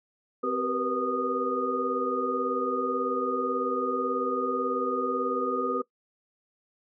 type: tone cluster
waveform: sine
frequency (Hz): 258.5 / 386.4 / 473.5 / 491.7 / 1233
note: C4 / G4 / A#4 / B4 / D#6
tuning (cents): -21 / -25 / +27 / -8 / -16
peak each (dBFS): -33 / -32 / -34 / -32 / -30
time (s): 0.43-5.82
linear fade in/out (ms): 10
effects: noise-tail reverb RT60 0.1 s tail -19 dB re dry